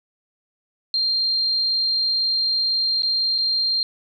sine tone with dropouts, 4186 Hz, C8, in tune, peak -18 dBFS, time 0.94-3.83 s, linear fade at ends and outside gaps 1 ms, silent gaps 3.022-3.032 / 3.381-3.385 s, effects none

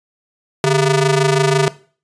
sawtooth ring-modulated tone, 270 Hz, C#4, 45 cents flat, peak -5 dBFS, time 0.64-1.68 s, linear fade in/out 0 ms, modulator 122 Hz, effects noise-tail reverb RT60 0.4 s tail -18 dB re dry + resampled to 22050 Hz

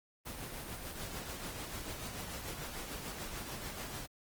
pink noise with tremolo, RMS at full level -41 dBFS, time 0.25-4.07 s, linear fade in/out 20 ms, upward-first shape triangle, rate 6.8 Hz, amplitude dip 45%, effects Opus 24 kbps

